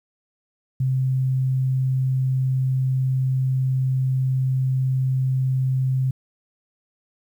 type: tone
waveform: sine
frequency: 130.81 Hz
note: C3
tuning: in tune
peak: -18 dBFS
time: 0.8-6.11 s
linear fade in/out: 5 ms
effects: 9-bit